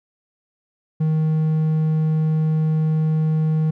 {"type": "tone", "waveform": "triangle", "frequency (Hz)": 156.9, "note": "D#3", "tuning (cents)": 15, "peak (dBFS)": -14, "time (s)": [1, 3.71], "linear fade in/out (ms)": 10, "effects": []}